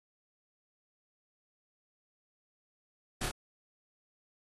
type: noise with echo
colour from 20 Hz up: pink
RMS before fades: -35 dBFS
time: 3.21-3.26 s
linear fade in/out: 5 ms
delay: 27 ms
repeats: 2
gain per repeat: -2 dB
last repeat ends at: 3.314 s
effects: AAC 32 kbps